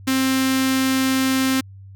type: tone with notch filter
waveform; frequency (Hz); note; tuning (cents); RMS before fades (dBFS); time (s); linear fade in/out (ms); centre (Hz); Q
sawtooth; 263.7; C4; +14; -19; 0.07-1.61; 10; 640; 0.57
effects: added 97 Hz sine -38 dBFS peak until 1.95 s